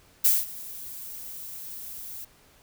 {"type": "noise with ADSR envelope", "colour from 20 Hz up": "violet", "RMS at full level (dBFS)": -18, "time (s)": [0.24, 2.25], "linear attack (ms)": 12, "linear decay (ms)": 200, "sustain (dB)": -21, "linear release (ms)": 11, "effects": ["pink hiss -58 dBFS RMS until 2.62 s"]}